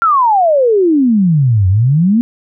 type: exponential two-way sweep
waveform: sine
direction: down then up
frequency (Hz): 1396.9 to 90 to 243.5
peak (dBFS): -7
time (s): 0.02-2.21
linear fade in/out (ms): 0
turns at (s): 1.68
effects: none